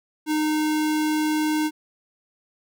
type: tone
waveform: square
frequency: 307.2 Hz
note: D#4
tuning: 22 cents flat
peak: -21 dBFS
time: 0.26-1.71 s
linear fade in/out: 50 ms
effects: none